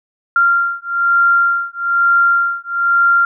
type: beating tone pair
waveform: sine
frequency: 1386 / 1387.1 Hz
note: F6 / F6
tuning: -14 / -12 cents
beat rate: 1.1 Hz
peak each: -14 dBFS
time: 0.36-3.25 s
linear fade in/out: 2 ms
effects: none